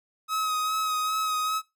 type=tone with vibrato; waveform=45% pulse; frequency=1269 Hz; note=D#6; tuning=34 cents sharp; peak=-25 dBFS; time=0.28-1.62 s; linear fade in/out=50 ms; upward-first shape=sine; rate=2.5 Hz; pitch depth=23 cents each way; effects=noise-tail reverb RT60 0.2 s tail -18 dB re dry